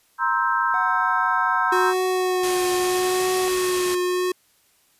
sine chord, C dominant seventh, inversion third, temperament just, 941.9 / 1046.5 / 1308.1 / 1569.8 Hz, Bb5 / C6 / E6 / G6, +18 / 0 / -14 / +2 cents, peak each -24 dBFS, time 0.18-1.94 s, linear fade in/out 50 ms
triangle tone, 740 Hz, F#5, in tune, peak -26 dBFS, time 0.74-3.48 s, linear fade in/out 0 ms
square tone with vibrato, 365.3 Hz, F#4, 22 cents flat, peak -21 dBFS, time 1.72-4.32 s, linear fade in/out 5 ms, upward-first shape triangle, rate 0.77 Hz, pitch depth 30 cents each way
white low-pass noise, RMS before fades -31 dBFS, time 2.43-3.95 s, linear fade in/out 5 ms, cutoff 11000 Hz, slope 24 dB/octave
effects white hiss -61 dBFS RMS until 4.99 s + resampled to 32000 Hz

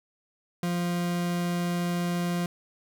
40% pulse tone, 174.61 Hz, F3, in tune, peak -25 dBFS, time 0.63-2.46 s, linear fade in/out 2 ms, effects none

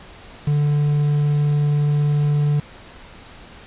triangle tone with quantisation, 146.83 Hz, D3, in tune, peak -13 dBFS, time 0.47-2.6 s, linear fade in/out 5 ms, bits 6, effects pink hiss -42 dBFS RMS until 3.66 s + resampled to 8000 Hz

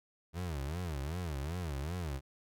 30% pulse tone with vibrato, 78.5 Hz, D#2, 16 cents sharp, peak -33 dBFS, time 0.33-2.21 s, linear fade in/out 50 ms, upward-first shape sine, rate 2.6 Hz, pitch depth 260 cents each way, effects none

